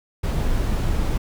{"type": "noise", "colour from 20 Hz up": "brown", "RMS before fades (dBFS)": -21, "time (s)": [0.23, 1.18], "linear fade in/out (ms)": 10, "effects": []}